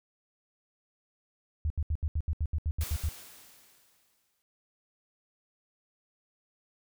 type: tone bursts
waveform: sine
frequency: 77.2 Hz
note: D#2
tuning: 13 cents flat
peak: -26 dBFS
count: 12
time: 1.65-3.088 s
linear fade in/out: 0 ms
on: 52 ms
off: 74 ms
type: noise with exponential decay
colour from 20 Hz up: white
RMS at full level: -39 dBFS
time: 2.81-4.42 s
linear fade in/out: 0 ms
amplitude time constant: 350 ms
effects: none